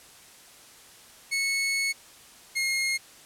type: tone pair in turn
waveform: sawtooth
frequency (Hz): 2200 / 2146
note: C#7 / C7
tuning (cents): -14 / +43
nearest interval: unison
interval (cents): 43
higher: first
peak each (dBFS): -21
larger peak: neither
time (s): 1.31-1.93 / 2.55-2.98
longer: first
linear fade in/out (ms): 20
effects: white hiss -51 dBFS RMS until 3.25 s + low-pass 11000 Hz 12 dB/octave